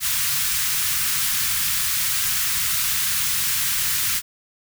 white band-stop noise, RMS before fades -22 dBFS, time 0-4.22 s, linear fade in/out 50 ms, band 170 to 1200 Hz, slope 24 dB/octave, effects none

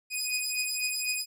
15% pulse beating tone pair, 2489 / 2493 Hz, D#7 / D#7, 0 / +3 cents, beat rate 4 Hz, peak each -25 dBFS, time 0.1-1.26 s, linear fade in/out 50 ms, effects none

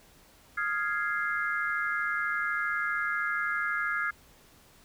sine chord, F minor seventh, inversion third, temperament equal, 1244.5 / 1396.9 / 1661.2 / 2093 Hz, Eb6 / F6 / Ab6 / C7, 0 / 0 / 0 / 0 cents, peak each -35 / -32 / -31 / -36 dBFS, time 0.57-4.11 s, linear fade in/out 10 ms, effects pink hiss -58 dBFS RMS until 4.84 s

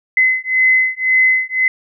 sine beating tone pair, 2038 / 2039.9 Hz, C7 / C7, -46 / -44 cents, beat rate 1.9 Hz, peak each -14 / -14 dBFS, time 0.17-1.68 s, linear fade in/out 2 ms, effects none

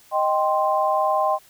sine chord, C minor, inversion first, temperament equal, 622.3 / 784 / 1046.5 Hz, Eb5 / G5 / C6, 0 / 0 / 0 cents, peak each -22 dBFS, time 0.11-1.39 s, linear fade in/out 50 ms, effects white hiss -53 dBFS RMS until 1.49 s

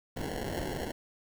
violet noise with sample-and-hold, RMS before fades -36 dBFS, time 0.16-0.92 s, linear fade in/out 10 ms, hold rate 1225 Hz, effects none

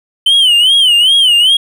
triangle tone with vibrato, 3037 Hz, F#7, 44 cents sharp, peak -4 dBFS, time 0.26-1.57 s, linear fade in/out 5 ms, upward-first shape sine, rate 2.5 Hz, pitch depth 140 cents each way, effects none

